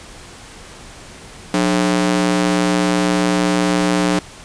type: ring-modulated tone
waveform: sawtooth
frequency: 239.7 Hz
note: A#3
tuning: 48 cents sharp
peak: -7 dBFS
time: 1.54-4.19 s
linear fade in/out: 0 ms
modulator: 58.4 Hz
effects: pink hiss -38 dBFS RMS until 4.44 s + resampled to 22050 Hz